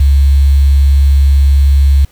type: tone with quantisation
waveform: sine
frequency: 69.3 Hz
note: C#2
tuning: in tune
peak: -4 dBFS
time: 0-2.05 s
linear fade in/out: 5 ms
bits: 5
effects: pink hiss -49 dBFS RMS until 2.11 s